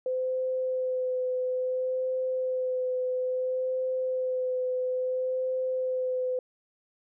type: tone with vibrato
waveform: sine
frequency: 511 Hz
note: C5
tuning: 41 cents flat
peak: -26 dBFS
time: 0.06-6.39 s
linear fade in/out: 2 ms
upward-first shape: sine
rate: 0.59 Hz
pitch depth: 14 cents each way
effects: none